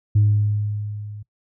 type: tone with level ramp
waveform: sine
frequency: 104.4 Hz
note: G#2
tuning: 10 cents sharp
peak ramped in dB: -10 to -33 dBFS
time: 0.15-1.23 s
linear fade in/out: 10 ms
effects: noise-tail reverb RT60 0.1 s tail -21 dB re dry + tanh soft clip ceiling -9 dBFS